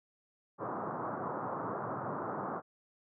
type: band-pass noise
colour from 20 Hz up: white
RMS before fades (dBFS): -38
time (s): 0.58-2.62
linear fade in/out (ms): 50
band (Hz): 110 to 1300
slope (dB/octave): 48
effects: none